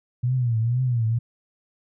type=tone with vibrato; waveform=sine; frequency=120 Hz; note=B2; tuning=49 cents flat; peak=-19 dBFS; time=0.23-1.19 s; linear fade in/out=10 ms; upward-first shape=triangle; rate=2.1 Hz; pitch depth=150 cents each way; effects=none